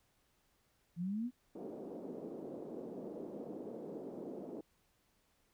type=exponential sweep; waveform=sine; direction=up; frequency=164.81 to 256.5 Hz; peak=-35 dBFS; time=0.96-1.31 s; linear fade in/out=50 ms
type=band-pass noise; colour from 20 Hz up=white; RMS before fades=-46 dBFS; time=1.55-4.61 s; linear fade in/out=5 ms; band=200 to 490 Hz; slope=24 dB/octave
effects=pink hiss -75 dBFS RMS until 5.53 s